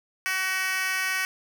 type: tone with high-pass filter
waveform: 10% pulse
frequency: 376.2 Hz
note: F#4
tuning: 29 cents sharp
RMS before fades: -27 dBFS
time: 0.26-1.25 s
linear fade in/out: 0 ms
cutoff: 1800 Hz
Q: 1.6
effects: 8-bit